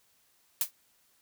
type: noise with exponential decay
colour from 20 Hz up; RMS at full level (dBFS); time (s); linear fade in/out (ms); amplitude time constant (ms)
blue; -23; 0.61-0.71; 2; 21
effects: white hiss -68 dBFS RMS until 1.21 s